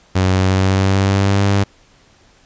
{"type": "tone with pitch glide", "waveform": "sawtooth", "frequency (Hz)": [93.5, 99.63], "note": ["F#2", "G2"], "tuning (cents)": [19, 29], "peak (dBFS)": -8, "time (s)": [0.15, 1.64], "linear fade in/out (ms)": 10, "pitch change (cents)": 110, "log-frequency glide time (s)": [0.32, 1.43], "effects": ["pink hiss -51 dBFS RMS until 2.45 s", "resampled to 16000 Hz"]}